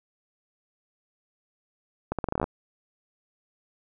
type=accelerating click train; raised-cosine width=1 ms; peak=-13 dBFS; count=11; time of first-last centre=2.12-2.441 s; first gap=67 ms; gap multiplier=0.82; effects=none